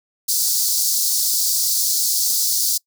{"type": "high-pass noise", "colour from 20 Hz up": "pink", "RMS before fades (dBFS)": -19, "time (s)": [0.28, 2.78], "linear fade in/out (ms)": 10, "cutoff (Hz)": 4400, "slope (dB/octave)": 48, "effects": ["noise-tail reverb RT60 0.1 s tail -25 dB re dry"]}